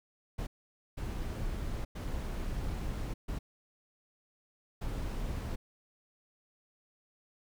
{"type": "noise bursts at uneven times", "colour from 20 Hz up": "brown", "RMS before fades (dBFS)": -36, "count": 5, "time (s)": [[0.38, 0.47], [0.97, 1.85], [1.95, 3.14], [3.28, 3.39], [4.81, 5.56]], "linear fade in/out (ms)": 10, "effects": []}